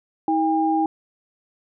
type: tone pair together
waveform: sine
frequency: 319.5 / 805 Hz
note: D#4 / G5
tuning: +46 / +46 cents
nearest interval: octave + major third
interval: 1600 cents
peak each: -20 dBFS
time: 0.28-0.86 s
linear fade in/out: 2 ms
effects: none